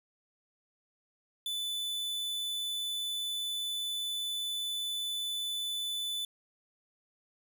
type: tone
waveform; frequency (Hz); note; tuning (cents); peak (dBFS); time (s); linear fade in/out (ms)
45% pulse; 3495; A7; -12; -33; 1.46-6.25; 2
effects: none